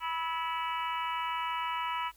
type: harmonic tone with a mistuned harmonic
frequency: 326.5 Hz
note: E4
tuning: 17 cents flat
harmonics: 3 / 4 / 5 / 6 / 7 / 8 / 9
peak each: -33 / -37 / -47 / -45 / -42 / -46 / -42 dBFS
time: 0-2.12 s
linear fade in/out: 50 ms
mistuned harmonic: 5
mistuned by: +57 cents
effects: added 50 Hz sine -62 dBFS peak until 2.16 s + white hiss -64 dBFS RMS until 2.16 s